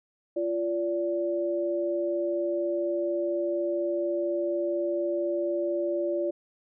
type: tone pair together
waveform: sine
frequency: 345.2 / 579 Hz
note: F4 / D5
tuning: -20 / -25 cents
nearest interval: major sixth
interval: 895 cents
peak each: -28 dBFS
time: 0.36-6.31 s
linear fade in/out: 10 ms
effects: none